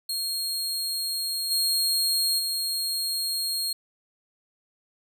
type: tone with level steps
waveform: sawtooth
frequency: 4255 Hz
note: C8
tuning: 28 cents sharp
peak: -24 / -19 / -23 dBFS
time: 0.09-3.73 s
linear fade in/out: 5 ms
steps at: 1.5 / 2.38 s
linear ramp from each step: 20 ms
effects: none